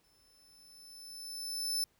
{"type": "tone with exponential growth", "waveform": "sawtooth", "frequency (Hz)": 5274, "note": "E8", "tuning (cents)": 0, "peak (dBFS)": -27, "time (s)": [0.04, 1.84], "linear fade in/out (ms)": 1, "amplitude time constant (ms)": 390, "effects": ["pink hiss -72 dBFS RMS until 1.99 s"]}